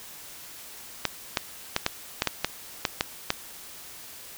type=clicks; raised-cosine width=0.2 ms; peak=-5 dBFS; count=10; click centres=1.053 / 1.372 / 1.764 / 1.864 / 2.221 / 2.273 / 2.446 / 2.852 / 3.009 / 3.304 s; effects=white hiss -44 dBFS RMS until 4.37 s